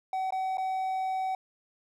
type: tone with dropouts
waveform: triangle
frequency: 757 Hz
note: F#5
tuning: 39 cents sharp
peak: -26 dBFS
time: 0.13-1.35 s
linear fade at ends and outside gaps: 2 ms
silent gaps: 0.306-0.323 / 0.572-0.581 s
effects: none